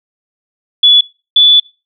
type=tone pair in turn; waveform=sine; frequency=3420 / 3460 Hz; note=A7 / A7; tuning=-50 / -30 cents; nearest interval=unison; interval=20 cents; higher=second; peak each=-3 dBFS; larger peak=neither; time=0.83-1.01 / 1.36-1.6 s; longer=second; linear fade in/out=5 ms; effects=noise-tail reverb RT60 0.3 s tail -22 dB re dry